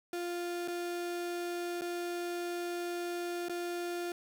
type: tone with dropouts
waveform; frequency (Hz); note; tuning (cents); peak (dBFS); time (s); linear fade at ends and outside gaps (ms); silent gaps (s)
35% pulse; 349.2; F4; 0; -33; 0.13-4.12; 2; 0.677-0.682 / 1.811-1.818 / 3.485-3.495
effects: none